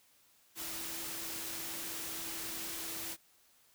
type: tone in noise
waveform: sine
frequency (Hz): 329.6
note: E4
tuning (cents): 0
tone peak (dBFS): -52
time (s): 0.55-3.17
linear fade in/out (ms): 50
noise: white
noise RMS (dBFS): -41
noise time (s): 0.55-3.17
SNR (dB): -14
effects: white hiss -67 dBFS RMS until 3.74 s